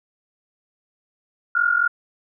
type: tone pair together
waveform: sine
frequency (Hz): 1394.8 / 1439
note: F6 / F#6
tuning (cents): -3 / -49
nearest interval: minor second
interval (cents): 54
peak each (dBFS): -19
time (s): 1.55-1.88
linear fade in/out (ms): 5
effects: none